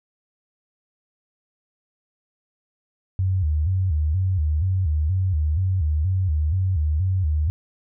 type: tone with vibrato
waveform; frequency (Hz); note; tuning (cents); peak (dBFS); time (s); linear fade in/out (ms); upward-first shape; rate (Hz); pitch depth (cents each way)
sine; 84.6; E2; +45; -18; 3.19-7.5; 0; square; 2.1; 180
effects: none